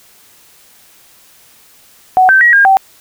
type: tone with pitch steps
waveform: sine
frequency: 745 / 1551 / 1907 / 1615 / 772 Hz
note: F#5 / G6 / A#6 / G#6 / G5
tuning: +12 / -19 / +39 / -49 / -27 cents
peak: -4 dBFS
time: 2.17-2.77 s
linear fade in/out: 0 ms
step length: 120 ms
effects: white hiss -45 dBFS RMS until 3 s